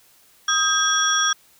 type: tone cluster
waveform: sine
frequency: 1261 / 1596 / 3348 / 5670 Hz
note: D#6 / G6 / G#7 / F8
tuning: +23 / +31 / +13 / +25 cents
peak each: -22 dBFS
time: 0.48-1.33 s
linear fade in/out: 5 ms
effects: tanh soft clip ceiling -6 dBFS + white hiss -55 dBFS RMS until 1.59 s